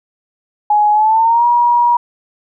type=tone with pitch glide; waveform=sine; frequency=838 to 957.1 Hz; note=G#5 to A#5; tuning=+15 to +45 cents; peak=-8 dBFS; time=0.7-1.97 s; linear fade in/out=5 ms; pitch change=+230 cents; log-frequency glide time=0.92-1.46 s; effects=none